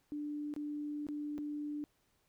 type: tone with dropouts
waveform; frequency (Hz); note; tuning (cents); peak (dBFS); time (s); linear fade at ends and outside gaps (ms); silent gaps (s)
sine; 295.4; D4; +10; -37; 0.12-1.84; 0; 0.539-0.563 / 1.068-1.087 / 1.38-1.386
effects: pink hiss -75 dBFS RMS until 2.28 s